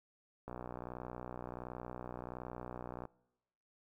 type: click train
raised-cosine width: 1 ms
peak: -30 dBFS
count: 159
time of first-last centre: 0.48-3.053 s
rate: 61.4 Hz
effects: noise-tail reverb RT60 1.0 s tail -24 dB re dry